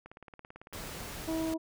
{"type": "click train", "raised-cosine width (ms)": 0.5, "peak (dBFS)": -33, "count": 18, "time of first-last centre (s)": [0.06, 1.004], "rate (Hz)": 18}
{"type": "noise", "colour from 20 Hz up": "pink", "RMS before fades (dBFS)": -42, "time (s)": [0.73, 1.54], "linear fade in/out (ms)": 2}
{"type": "harmonic tone", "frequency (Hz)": 322.4, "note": "E4", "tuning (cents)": -38, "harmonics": [1, 2, 3], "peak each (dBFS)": [-31, -38, -46], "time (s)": [1.27, 1.58], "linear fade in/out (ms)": 20}
{"effects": []}